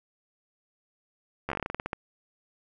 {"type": "slowing click train", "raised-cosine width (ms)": 0.5, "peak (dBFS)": -16, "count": 14, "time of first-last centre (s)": [1.49, 1.931], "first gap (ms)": 12, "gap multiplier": 1.16, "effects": []}